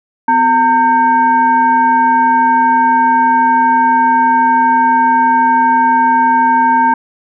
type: tone with frequency modulation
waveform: sine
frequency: 913 Hz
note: A#5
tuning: 36 cents flat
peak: -7 dBFS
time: 0.28-6.94 s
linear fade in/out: 5 ms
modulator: 659 Hz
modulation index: 0.63
effects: none